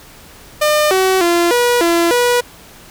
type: tone with pitch steps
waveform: sawtooth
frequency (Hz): 603 / 377.7 / 344 / 484.2 / 339.4 / 486.4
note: D5 / F#4 / F4 / B4 / F4 / B4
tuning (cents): +46 / +36 / -26 / -34 / -49 / -26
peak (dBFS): -7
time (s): 0.61-2.41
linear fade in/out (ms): 10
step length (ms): 300
effects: pink hiss -40 dBFS RMS until 2.9 s